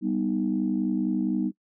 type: chord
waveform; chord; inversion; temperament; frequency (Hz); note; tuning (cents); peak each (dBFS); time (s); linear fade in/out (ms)
sine; G augmented; none; equal; 196 / 246.9 / 311.1; G3 / B3 / D#4; 0 / 0 / 0; -27; 0.01-1.52; 50
effects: noise-tail reverb RT60 0.1 s tail -23 dB re dry + tanh soft clip ceiling -14 dBFS